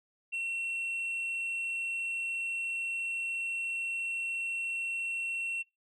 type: tone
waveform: sine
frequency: 2717 Hz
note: F7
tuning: 48 cents flat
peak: -29 dBFS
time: 0.32-5.63 s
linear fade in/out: 20 ms
effects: noise-tail reverb RT60 0.2 s tail -20 dB re dry + tanh soft clip ceiling -31 dBFS